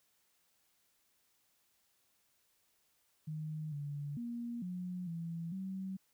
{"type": "tone with pitch steps", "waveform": "sine", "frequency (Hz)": [154.8, 144.5, 236.9, 180.4, 166.8, 190.3], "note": ["D#3", "D3", "A#3", "F#3", "E3", "F#3"], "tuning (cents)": [-9, -28, 28, -44, 21, 49], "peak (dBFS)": -38, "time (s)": [3.27, 5.97], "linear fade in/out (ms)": 10, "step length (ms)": 450, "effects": ["white hiss -75 dBFS RMS until 6.13 s"]}